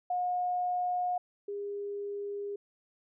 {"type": "tone pair in turn", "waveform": "sine", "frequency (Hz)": [720, 405.6], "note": ["F#5", "G#4"], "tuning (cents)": [-47, -41], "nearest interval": "minor seventh", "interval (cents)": 994, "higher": "first", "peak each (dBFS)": [-28, -34], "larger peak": "first", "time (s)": [[0.1, 1.18], [1.48, 2.56]], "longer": "neither", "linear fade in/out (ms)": 5, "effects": []}